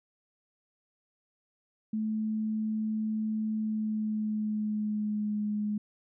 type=tone with pitch glide; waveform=sine; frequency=217.1 to 209.6 Hz; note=A3 to G#3; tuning=-23 to +16 cents; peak=-28 dBFS; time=1.93-5.78 s; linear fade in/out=5 ms; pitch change=-61 cents; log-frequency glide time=3.56-5.42 s; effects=none